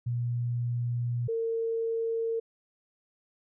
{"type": "tone pair in turn", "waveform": "sine", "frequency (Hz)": [120.3, 455.2], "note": ["B2", "A#4"], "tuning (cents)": [-45, -41], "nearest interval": "octave + major seventh", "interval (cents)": 2304, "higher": "second", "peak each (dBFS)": -27, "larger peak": "neither", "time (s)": [[0.06, 1.28], [1.28, 2.4]], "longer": "first", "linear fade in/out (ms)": 10, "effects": []}